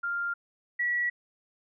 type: tone pair in turn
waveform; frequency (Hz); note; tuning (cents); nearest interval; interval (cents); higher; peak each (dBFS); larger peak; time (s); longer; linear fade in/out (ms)
sine; 1396.9 / 1934.7; F6 / B6; 0 / -36; tritone; 564; second; -28 / -25; second; 0.03-0.34 / 0.79-1.1; neither; 10
effects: none